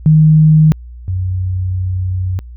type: tone pair in turn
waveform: sine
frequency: 155.56 / 92.5 Hz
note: D#3 / F#2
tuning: 0 / 0 cents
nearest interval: major sixth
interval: 900 cents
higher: first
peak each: -4 / -14 dBFS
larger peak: first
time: 0.06-0.72 / 1.08-2.39 s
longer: second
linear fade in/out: 0 ms
effects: added 60 Hz sine -29 dBFS peak until 2.56 s